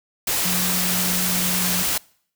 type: tone in noise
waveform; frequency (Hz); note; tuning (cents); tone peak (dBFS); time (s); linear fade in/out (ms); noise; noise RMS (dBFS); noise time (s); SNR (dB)
sine; 180.6; F#3; -42; -25; 0.45-1.83; 5; white; -22; 0.27-1.98; -6
effects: noise-tail reverb RT60 0.6 s tail -25 dB re dry